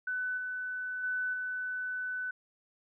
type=tone with level steps; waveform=sine; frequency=1500 Hz; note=F#6; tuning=23 cents sharp; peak=-31 / -34 / -30 / -33 dBFS; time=0.07-2.31 s; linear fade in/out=5 ms; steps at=0.37 / 1.03 / 1.33 s; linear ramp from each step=10 ms; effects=none